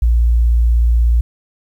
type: tone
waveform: sine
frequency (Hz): 58.27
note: A#1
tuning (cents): 0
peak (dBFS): -8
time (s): 0.02-1.21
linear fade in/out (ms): 5
effects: tanh soft clip ceiling -4 dBFS + 8-bit